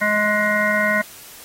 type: harmonic tone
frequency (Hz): 210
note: G#3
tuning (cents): +19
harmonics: 1 / 3 / 5 / 7 / 9 / 10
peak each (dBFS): -25 / -22 / -26 / -22 / -21 / -25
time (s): 0.01-1.02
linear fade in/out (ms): 10
effects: white hiss -41 dBFS RMS until 1.44 s + AAC 48 kbps